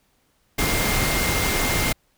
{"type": "tone in noise", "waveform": "sine", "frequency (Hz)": 2110, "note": "C7", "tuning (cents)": 14, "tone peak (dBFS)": -28, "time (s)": [0.58, 1.93], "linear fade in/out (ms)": 10, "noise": "pink", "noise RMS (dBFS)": -22, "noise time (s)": [0.58, 1.93], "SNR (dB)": -9, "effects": ["pink hiss -65 dBFS RMS until 2.17 s"]}